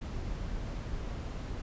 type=noise; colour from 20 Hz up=brown; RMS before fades=-37 dBFS; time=0.01-1.62 s; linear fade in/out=10 ms; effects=resampled to 16000 Hz